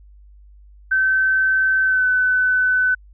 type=tone with pitch glide; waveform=sine; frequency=1538 to 1507.2 Hz; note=G6 to F#6; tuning=-33 to +32 cents; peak=-14 dBFS; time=0.91-2.95 s; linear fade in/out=10 ms; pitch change=-35 cents; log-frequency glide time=1.83-2.06 s; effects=added 50 Hz sine -43 dBFS peak until 3.13 s